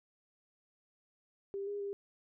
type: tone with pitch steps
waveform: sine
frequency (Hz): 396 / 407.6 / 400.6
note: G4 / G#4 / G4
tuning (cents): +18 / -32 / +38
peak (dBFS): -36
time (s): 1.54-1.93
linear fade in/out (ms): 0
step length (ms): 130
effects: none